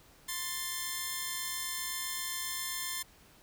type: tone pair together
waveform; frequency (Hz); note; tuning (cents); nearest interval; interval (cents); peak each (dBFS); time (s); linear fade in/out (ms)
5% pulse; 1050.1 / 1766; C6 / A6; +6 / +6; major sixth; 900; -26; 0.28-3.03; 10
effects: pink hiss -60 dBFS RMS until 3.42 s